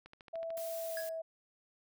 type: click train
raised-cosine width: 0.3 ms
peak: -36 dBFS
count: 8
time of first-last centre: 0.06-0.579 s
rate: 13.5 Hz
type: tone with pitch glide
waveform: sine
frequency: 659.3 to 650.2 Hz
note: E5 to E5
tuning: 0 to -24 cents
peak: -37 dBFS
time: 0.33-1.22 s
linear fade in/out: 10 ms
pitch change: -24 cents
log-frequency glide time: 0.84-0.99 s
type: noise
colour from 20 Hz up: blue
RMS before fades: -47 dBFS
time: 0.57-1.09 s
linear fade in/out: 0 ms
type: tone with exponential decay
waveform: square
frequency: 1663 Hz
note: G#6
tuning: 2 cents sharp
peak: -38 dBFS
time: 0.97-1.19 s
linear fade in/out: 1 ms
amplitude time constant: 46 ms
effects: none